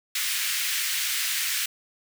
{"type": "high-pass noise", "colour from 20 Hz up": "pink", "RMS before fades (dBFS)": -27, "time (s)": [0.15, 1.66], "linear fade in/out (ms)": 5, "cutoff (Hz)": 1800, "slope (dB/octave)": 24, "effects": []}